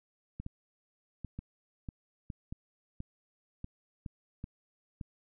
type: clicks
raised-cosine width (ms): 5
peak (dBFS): -27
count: 12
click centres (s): 0.4 / 0.464 / 1.247 / 1.39 / 1.888 / 2.302 / 2.525 / 3.004 / 3.644 / 4.062 / 4.441 / 5.012
effects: none